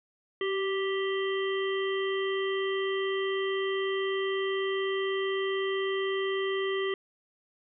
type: harmonic tone with a mistuned harmonic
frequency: 392 Hz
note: G4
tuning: in tune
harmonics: 1 / 3 / 5 / 7 / 8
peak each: -28 / -38 / -36 / -46 / -39 dBFS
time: 0.41-6.94 s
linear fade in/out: 2 ms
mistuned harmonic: 1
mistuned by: -23 cents
effects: none